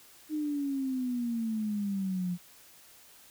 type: exponential sweep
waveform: sine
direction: down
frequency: 310 to 174.61 Hz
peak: -29 dBFS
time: 0.29-2.38 s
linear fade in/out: 50 ms
effects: white hiss -56 dBFS RMS until 3.3 s